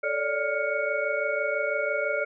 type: tone cluster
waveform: sine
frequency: 438.1 / 566 / 592 / 1408 / 2224 Hz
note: A4 / C#5 / D5 / F6 / C#7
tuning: -7 / +36 / +14 / +14 / +5 cents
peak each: -34 / -31 / -29 / -30 / -32 dBFS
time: 0.03-2.25 s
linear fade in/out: 10 ms
effects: none